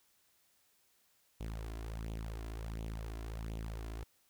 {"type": "tone with flanger", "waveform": "sawtooth", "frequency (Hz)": 55, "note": "A1", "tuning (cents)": 0, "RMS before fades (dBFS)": -42, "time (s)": [1.4, 4.04], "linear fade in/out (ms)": 10, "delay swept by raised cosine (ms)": [0.29, 2.99], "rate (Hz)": 1.4, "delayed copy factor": 0.65, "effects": ["white hiss -72 dBFS RMS until 4.29 s"]}